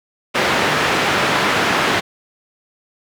white band-pass noise, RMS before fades -17 dBFS, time 0.34-2.01 s, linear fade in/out 20 ms, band 120 to 2100 Hz, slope 12 dB/octave, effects none

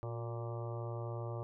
harmonic tone with a mistuned harmonic, 116.54 Hz, A#2, in tune, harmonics 1 / 3 / 4 / 5 / 6 / 7 / 8 / 9 / 10, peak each -39 / -47 / -49 / -47 / -54 / -54 / -55 / -57 / -53 dBFS, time 0.03-1.43 s, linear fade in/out 0 ms, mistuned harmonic 3, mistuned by +44 cents, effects none

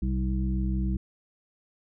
harmonic tone with a mistuned harmonic, 63.9 Hz, C2, 40 cents flat, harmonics 1 / 2 / 3 / 5, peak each -26 / -35 / -30 / -37 dBFS, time 0.02-0.97 s, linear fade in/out 5 ms, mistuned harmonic 1, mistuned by -85 cents, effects none

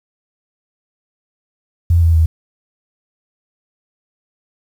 sine tone with pitch steps, 85.1 / 82.82 / 80.6 Hz, F2 / E2 / E2, -44 / +9 / -38 cents, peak -8 dBFS, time 1.9-2.26 s, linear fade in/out 5 ms, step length 120 ms, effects 7-bit

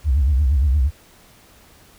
sine tone with vibrato, 69.3 Hz, C#2, in tune, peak -12 dBFS, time 0.04-0.91 s, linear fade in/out 50 ms, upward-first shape triangle, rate 8.6 Hz, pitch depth 230 cents each way, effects tanh soft clip ceiling -10 dBFS + pink hiss -50 dBFS RMS until 1.98 s

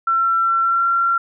sine tone with pitch glide, 1351 to 1369.1 Hz, E6 to F6, +42 to -35 cents, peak -14 dBFS, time 0.07-1.18 s, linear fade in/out 5 ms, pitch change +23 cents, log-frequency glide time 0.59-0.85 s, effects none

